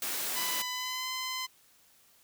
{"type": "high-pass noise", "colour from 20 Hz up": "white", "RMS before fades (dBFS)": -34, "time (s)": [0.02, 0.62], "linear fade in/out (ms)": 2, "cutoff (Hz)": 210, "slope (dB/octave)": 12}
{"type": "tone with pitch glide", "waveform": "10% pulse", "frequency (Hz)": [1000, 1026.9], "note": ["B5", "C6"], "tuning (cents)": [21, -33], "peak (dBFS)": -25, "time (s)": [0.35, 1.47], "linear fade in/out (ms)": 20, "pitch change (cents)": 46, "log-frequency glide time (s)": [0.7, 1.09]}
{"effects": ["white hiss -63 dBFS RMS until 2.23 s"]}